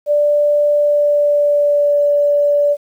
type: tone with pitch glide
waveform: sine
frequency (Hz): 587.3 to 580.2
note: D5 to D5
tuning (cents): 0 to -21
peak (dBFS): -10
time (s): 0.06-2.77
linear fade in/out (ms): 50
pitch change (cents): -21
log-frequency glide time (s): 0.72-1.96
effects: 8-bit